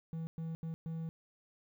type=tone bursts at uneven times; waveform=triangle; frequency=162.9 Hz; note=E3; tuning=20 cents flat; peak=-35 dBFS; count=4; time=0.13-0.27 / 0.38-0.55 / 0.63-0.74 / 0.86-1.09 s; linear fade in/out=0 ms; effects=12-bit